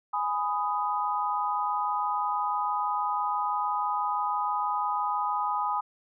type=chord; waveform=sine; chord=G# minor; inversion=none; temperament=just; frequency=830.6 / 996.7 / 1245.9 Hz; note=G#5 / B5 / D#6; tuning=0 / +16 / +2 cents; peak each=-30 dBFS; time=0.13-5.81 s; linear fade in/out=10 ms; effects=none